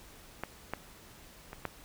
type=clicks; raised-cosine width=0.5 ms; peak=-19 / -18 / -27 / -18 dBFS; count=4; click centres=0.436 / 0.736 / 1.531 / 1.653 s; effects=pink hiss -54 dBFS RMS until 1.84 s